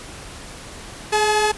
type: tone pair together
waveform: sawtooth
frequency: 421.6 / 857 Hz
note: G#4 / A5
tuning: +26 / -46 cents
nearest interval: octave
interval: 1228 cents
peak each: -15 dBFS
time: 1.12-1.52 s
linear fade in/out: 10 ms
effects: pink hiss -37 dBFS RMS until 1.57 s + resampled to 24000 Hz